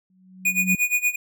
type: tone with exponential growth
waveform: sine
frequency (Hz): 186.2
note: F#3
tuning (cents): +11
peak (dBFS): -19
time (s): 0.1-0.75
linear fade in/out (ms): 2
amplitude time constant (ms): 140
type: tone with tremolo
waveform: square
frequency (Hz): 2460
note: D#7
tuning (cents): -20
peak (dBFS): -17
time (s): 0.45-1.16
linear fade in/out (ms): 5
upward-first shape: sine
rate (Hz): 8.5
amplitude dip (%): 90
effects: none